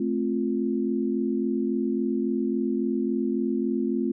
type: chord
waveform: sine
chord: F major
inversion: first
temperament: just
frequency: 218.3 / 261.9 / 349.2 Hz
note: A3 / C4 / F4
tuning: -13 / +2 / 0 cents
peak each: -27 / -27 / -28 dBFS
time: 0-4.12 s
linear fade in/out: 5 ms
effects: none